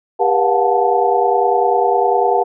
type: tone cluster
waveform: sine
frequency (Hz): 398.2 / 479.6 / 710 / 740 / 876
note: G4 / A#4 / F5 / F#5 / A5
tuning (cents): +27 / +49 / +28 / 0 / -8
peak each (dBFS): -18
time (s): 0.19-2.44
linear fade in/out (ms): 20
effects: none